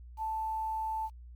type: tone with quantisation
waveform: sine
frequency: 880 Hz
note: A5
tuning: in tune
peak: -31 dBFS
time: 0.17-1.1 s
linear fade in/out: 50 ms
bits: 10
effects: added 60 Hz sine -46 dBFS peak until 1.35 s + MP3 96 kbps